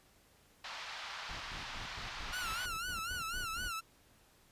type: band-pass noise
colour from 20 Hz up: pink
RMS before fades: -45 dBFS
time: 0.64-2.66 s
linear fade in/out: 5 ms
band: 830 to 5000 Hz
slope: 24 dB/octave
type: noise with tremolo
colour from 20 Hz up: brown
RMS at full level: -46 dBFS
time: 1.29-3.71 s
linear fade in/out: 5 ms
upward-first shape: square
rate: 4.4 Hz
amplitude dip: 70%
type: tone with vibrato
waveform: sawtooth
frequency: 1396.9 Hz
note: F6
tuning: in tune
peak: -34 dBFS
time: 2.32-3.81 s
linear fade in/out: 20 ms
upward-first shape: sine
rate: 4 Hz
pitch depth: 120 cents each way
effects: pink hiss -66 dBFS RMS until 4.51 s + resampled to 32000 Hz